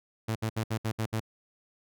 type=tone bursts; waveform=sawtooth; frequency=111 Hz; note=A2; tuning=16 cents sharp; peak=-24 dBFS; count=7; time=0.28-1.202 s; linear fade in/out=10 ms; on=76 ms; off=65 ms; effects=none